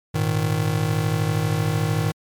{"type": "chord", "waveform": "square", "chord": "Ab suspended second", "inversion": "none", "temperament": "just", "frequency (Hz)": [103.83, 116.8, 155.74], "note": ["Ab2", "Bb2", "Eb3"], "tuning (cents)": [0, 4, 2], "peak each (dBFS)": [-25, -27, -23], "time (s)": [0.14, 2.12], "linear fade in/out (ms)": 10, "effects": ["MP3 96 kbps"]}